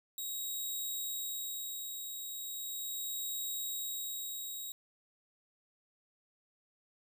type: tone with tremolo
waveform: 5% pulse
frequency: 3808 Hz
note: A#7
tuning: 36 cents sharp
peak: -28 dBFS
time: 0.18-4.72 s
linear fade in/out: 2 ms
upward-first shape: sine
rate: 0.38 Hz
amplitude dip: 40%
effects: none